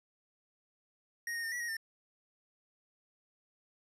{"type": "tone with pitch steps", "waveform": "square", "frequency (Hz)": [1871, 1854, 1816, 1941, 1882, 1802], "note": ["A#6", "A#6", "A#6", "B6", "A#6", "A6"], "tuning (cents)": [6, -10, -46, -31, 16, 41], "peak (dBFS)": -36, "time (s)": [1.27, 1.768], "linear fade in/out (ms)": 2, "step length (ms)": 83, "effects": ["resampled to 32000 Hz"]}